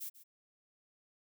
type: noise with echo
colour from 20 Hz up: violet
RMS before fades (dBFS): -42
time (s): 0-0.1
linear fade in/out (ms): 20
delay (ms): 140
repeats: 1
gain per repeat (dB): -15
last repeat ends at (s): 0.24
effects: none